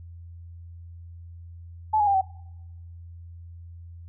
sine tone with pitch steps, 864 / 829.3 / 796 / 764 Hz, A5 / G#5 / G5 / G5, -32 / -3 / +26 / -45 cents, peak -18 dBFS, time 1.93-2.214 s, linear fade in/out 10 ms, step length 71 ms, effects noise-tail reverb RT60 1.0 s tail -26 dB re dry + added 85 Hz sine -40 dBFS peak until 4.08 s

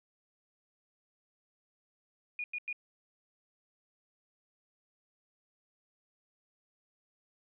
sine tone bursts, 2445 Hz, D#7, 31 cents flat, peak -34 dBFS, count 3, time 2.39-2.728 s, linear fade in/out 2 ms, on 50 ms, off 94 ms, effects none

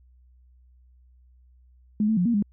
sine tone with pitch steps, 211.3 / 220.3 / 177.9 / 235.5 / 204.5 Hz, G#3 / A3 / F3 / A#3 / G#3, +30 / +2 / +32 / +18 / -26 cents, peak -19 dBFS, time 2-2.425 s, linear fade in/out 2 ms, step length 85 ms, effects added 62 Hz sine -53 dBFS peak until 2.52 s

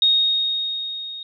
sine tone with level ramp, 3729 Hz, A#7, in tune, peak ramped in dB -12 to -31 dBFS, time 0.02-1.23 s, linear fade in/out 2 ms, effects none

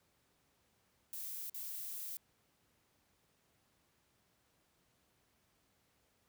violet noise with dropouts, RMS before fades -44 dBFS, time 1.13-2.17 s, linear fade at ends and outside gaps 0 ms, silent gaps 1.497-1.544 s, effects pink hiss -75 dBFS RMS until 6.28 s + high-pass 60 Hz 12 dB/octave

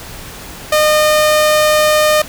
sawtooth tone, 610 Hz, D#5, 34 cents flat, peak -5 dBFS, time 0.72-2.22 s, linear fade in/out 5 ms, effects pink hiss -31 dBFS RMS until 2.28 s

